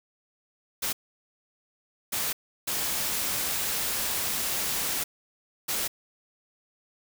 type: noise bursts at uneven times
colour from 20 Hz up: white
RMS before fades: -29 dBFS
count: 4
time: 0.82-0.93 / 2.12-2.33 / 2.67-5.04 / 5.68-5.88 s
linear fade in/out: 10 ms
effects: none